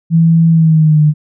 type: tone with pitch glide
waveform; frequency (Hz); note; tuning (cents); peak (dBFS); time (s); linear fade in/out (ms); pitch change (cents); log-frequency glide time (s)
sine; 164.81 to 151.13; E3 to D3; 0 to +50; -5; 0.1-1.14; 50; -150; 0.5-1.03
effects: none